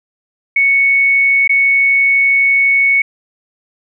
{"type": "tone with dropouts", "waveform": "sine", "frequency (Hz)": 2217, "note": "C#7", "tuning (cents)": 0, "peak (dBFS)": -8, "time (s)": [0.56, 3.02], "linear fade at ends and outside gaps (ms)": 5, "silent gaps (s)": [1.477, 1.493], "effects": []}